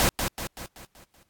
pink noise with echo, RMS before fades -21 dBFS, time 0-0.09 s, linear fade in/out 0 ms, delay 190 ms, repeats 6, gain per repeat -6 dB, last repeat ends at 1.23 s, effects pink hiss -72 dBFS RMS until 1.29 s + AAC 64 kbps

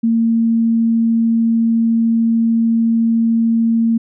sine tone, 228.4 Hz, A#3, 35 cents flat, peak -11 dBFS, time 0.03-3.98 s, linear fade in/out 10 ms, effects none

